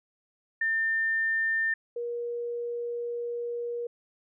sine tone pair in turn, 1800 / 475.7 Hz, A6 / A#4, +39 / +35 cents, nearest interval octave + major seventh, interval 2304 cents, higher first, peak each -24 / -30 dBFS, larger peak first, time 0.61-1.74 / 1.96-3.87 s, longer second, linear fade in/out 5 ms, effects none

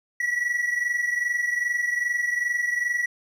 triangle tone pair together, 1934 / 1956.5 Hz, B6 / B6, -37 / -17 cents, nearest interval unison, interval 20 cents, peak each -22 / -27 dBFS, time 0.2-3.06 s, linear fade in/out 5 ms, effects none

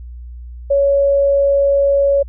sine tone, 559 Hz, C#5, 14 cents sharp, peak -10 dBFS, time 0.7-2.23 s, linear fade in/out 10 ms, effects added 60 Hz sine -29 dBFS peak until 2.28 s

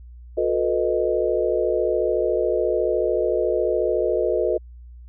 sine chord, B dominant seventh, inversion second, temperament equal with one note detuned, 361.1 / 440 / 493.9 / 622.3 Hz, F#4 / A4 / B4 / D#5, -42 / 0 / 0 / 0 cents, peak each -24 dBFS, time 0.37-4.58 s, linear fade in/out 10 ms, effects added 60 Hz sine -39 dBFS peak until 5.08 s

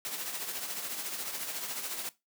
white noise with tremolo, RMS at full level -35 dBFS, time 0.05-2.09 s, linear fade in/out 0 ms, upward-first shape triangle, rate 14 Hz, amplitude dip 55%, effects noise-tail reverb RT60 0.2 s tail -18 dB re dry + high-pass 200 Hz 12 dB/octave

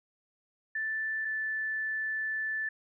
sine tone pair in turn, 1761 / 1753.3 Hz, A6 / A6, +1 / -7 cents, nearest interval unison, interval 8 cents, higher first, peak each -30 / -30 dBFS, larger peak neither, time 0.75-1.25 / 1.25-2.69 s, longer second, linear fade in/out 5 ms, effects none

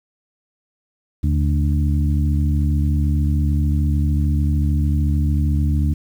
harmonic tone with a mistuned harmonic, 73.42 Hz, D2, in tune, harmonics 1 / 2 / 3 / 4, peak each -16 / -22 / -26 / -28 dBFS, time 1.23-5.94 s, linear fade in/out 10 ms, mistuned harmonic 1, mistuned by +100 cents, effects 8-bit

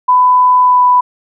sine tone with pitch glide, 1000 to 992.5 Hz, B5 to B5, +21 to +8 cents, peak -5 dBFS, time 0.08-1.01 s, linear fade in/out 10 ms, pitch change -13 cents, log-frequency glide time 0.62-0.83 s, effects none

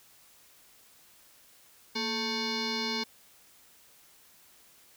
sine tone with frequency modulation, 2223 Hz, C#7, 4 cents sharp, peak -29 dBFS, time 1.95-3.04 s, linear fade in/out 10 ms, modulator 664 Hz, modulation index 4.3, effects white hiss -59 dBFS RMS until 4.96 s

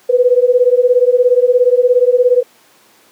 sine beating tone pair, 486.8 / 503.8 Hz, B4 / B4, -25 / +34 cents, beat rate 17 Hz, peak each -10 dBFS, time 0.09-2.43 s, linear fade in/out 10 ms, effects pink hiss -48 dBFS RMS until 3.11 s + high-pass 300 Hz 12 dB/octave

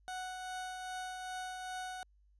30% pulse tone with tremolo, 740 Hz, F#5, in tune, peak -36 dBFS, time 0.08-2.03 s, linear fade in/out 0 ms, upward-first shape triangle, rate 2.5 Hz, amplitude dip 35%, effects added 50 Hz sine -64 dBFS peak until 2.39 s + resampled to 24000 Hz

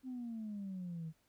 sine exponential sweep, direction down, 262.9 to 156.4 Hz, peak -39 dBFS, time 0.03-1.13 s, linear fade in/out 50 ms, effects tanh soft clip ceiling -37 dBFS + pink hiss -75 dBFS RMS until 1.28 s

